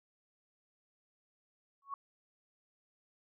sine tone with exponential growth, 1108.7 Hz, C#6, in tune, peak -33 dBFS, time 1.82-1.94 s, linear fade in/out 2 ms, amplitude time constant 24 ms, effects none

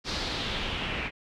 pink noise with low-pass filter sweep, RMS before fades -32 dBFS, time 0.04-1.11 s, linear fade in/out 50 ms, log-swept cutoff 4800 to 2400 Hz, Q 3.1, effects none

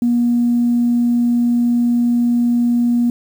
sine tone, 239.4 Hz, A#3, 46 cents sharp, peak -11 dBFS, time 0.02-3.1 s, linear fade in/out 2 ms, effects tanh soft clip ceiling -7 dBFS + 7-bit

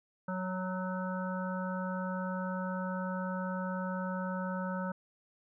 harmonic tone with a mistuned harmonic, 185 Hz, F#3, in tune, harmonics 1 / 3 / 5 / 7 / 8, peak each -35 / -40 / -42 / -43 / -44 dBFS, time 0.28-4.92 s, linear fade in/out 5 ms, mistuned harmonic 8, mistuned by +24 cents, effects none

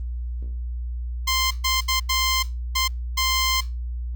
10% pulse tone bursts at uneven times, 1046.5 Hz, C6, in tune, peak -11 dBFS, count 6, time 1.27-1.51 / 1.64-1.81 / 1.88-2 / 2.09-2.43 / 2.75-2.88 / 3.17-3.61 s, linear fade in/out 10 ms, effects added 60 Hz sine -26 dBFS peak until 4.15 s + Opus 32 kbps

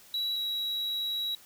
triangle tone pair in turn, 3908 / 3877 Hz, B7 / B7, -19 / -33 cents, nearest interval unison, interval 14 cents, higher first, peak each -27 / -28 dBFS, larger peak first, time 0.14-0.36 / 0.36-1.35 s, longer second, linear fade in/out 2 ms, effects white hiss -55 dBFS RMS until 1.45 s

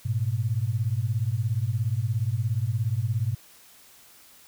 sine beating tone pair, 103.83 / 120.83 Hz, G#2 / B2, 0 / -37 cents, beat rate 17 Hz, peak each -26 dBFS, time 0.05-3.35 s, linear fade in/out 10 ms, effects white hiss -53 dBFS RMS until 4.47 s

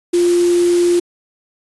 sine tone in noise, 349.2 Hz, F4, in tune, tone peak -10 dBFS, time 0.13-1 s, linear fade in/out 10 ms, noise white, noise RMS -27 dBFS, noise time 0.13-1 s, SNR +14 dB, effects resampled to 24000 Hz

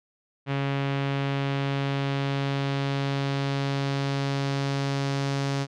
sawtooth tone with low-pass filter sweep, 138.59 Hz, C#3, in tune, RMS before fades -27 dBFS, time 0.46-5.67 s, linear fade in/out 50 ms, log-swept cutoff 2800 to 5600 Hz, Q 1.5, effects none

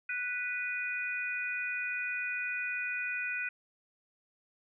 harmonic tone, 493.9 Hz, B4, in tune, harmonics 3 / 4 / 5, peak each -36 / -41 / -35 dBFS, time 0.09-3.49 s, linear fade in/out 5 ms, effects none

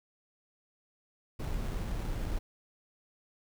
brown noise with sample-and-hold, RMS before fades -34 dBFS, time 1.39-2.39 s, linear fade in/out 10 ms, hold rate 4900 Hz, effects none

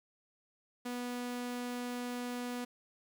sawtooth tone, 245 Hz, B3, 14 cents flat, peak -33 dBFS, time 0.85-2.65 s, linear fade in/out 10 ms, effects 11-bit

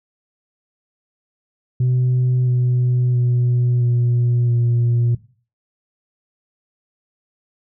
sine tone with pitch steps, 126.1 / 124.29 / 122.51 / 120.75 / 119.02 Hz, B2 / B2 / B2 / B2 / A#2, +36 / +11 / -14 / -39 / +36 cents, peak -12 dBFS, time 1.8-5.15 s, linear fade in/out 5 ms, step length 670 ms, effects noise-tail reverb RT60 0.4 s tail -17 dB re dry + tanh soft clip ceiling -12 dBFS

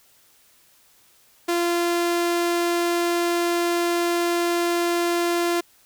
sawtooth tone, 344.9 Hz, F4, 22 cents flat, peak -16 dBFS, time 1.48-5.61 s, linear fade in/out 10 ms, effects white hiss -57 dBFS RMS until 5.85 s

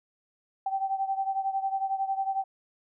sine beating tone pair, 774 / 785 Hz, G5 / G5, -22 / +2 cents, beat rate 11 Hz, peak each -28 / -32 dBFS, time 0.66-2.44 s, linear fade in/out 5 ms, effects none

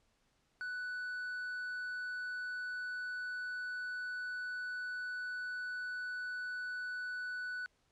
sine tone with hard clipping, 1486 Hz, F#6, 7 cents sharp, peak -39 dBFS, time 0.61-7.66 s, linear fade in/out 0 ms, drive 3 dB, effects pink hiss -75 dBFS RMS until 7.91 s + low-pass 8000 Hz 12 dB/octave

